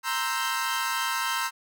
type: chord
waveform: sawtooth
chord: C dominant seventh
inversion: third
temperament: equal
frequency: 932.3 / 1046.5 / 1318.5 / 1568 Hz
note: Bb5 / C6 / E6 / G6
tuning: 0 / 0 / 0 / 0 cents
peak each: -28 dBFS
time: 0.03-1.51 s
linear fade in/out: 50 ms
effects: none